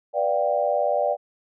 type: chord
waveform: sine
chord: G dominant seventh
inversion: first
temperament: just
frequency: 490 / 588 / 705.6 / 784 Hz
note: B4 / D5 / F5 / G5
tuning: -14 / +2 / +18 / 0 cents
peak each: -28 / -22 / -26 / -27 dBFS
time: 0.13-1.17 s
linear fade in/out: 50 ms
effects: none